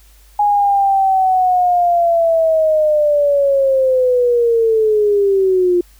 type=linear sweep; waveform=sine; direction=down; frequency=830.6 to 349.2 Hz; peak=-10 dBFS; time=0.39-5.81 s; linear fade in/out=5 ms; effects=added 50 Hz sine -44 dBFS peak until 5.99 s + white hiss -51 dBFS RMS until 5.99 s